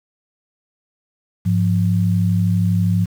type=tone pair together; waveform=sine; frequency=103.2 / 175.72 Hz; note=G#2 / F3; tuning=-10 / +11 cents; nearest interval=major sixth; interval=921 cents; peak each=-16 / -17 dBFS; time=1.45-3.06 s; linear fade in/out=20 ms; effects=7-bit